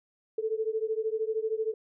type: beating tone pair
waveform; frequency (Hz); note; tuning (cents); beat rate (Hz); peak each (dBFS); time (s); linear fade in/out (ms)
sine; 434.9 / 447.9; A4 / A4; -20 / +31; 13; -30 / -31; 0.38-1.74; 5
effects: none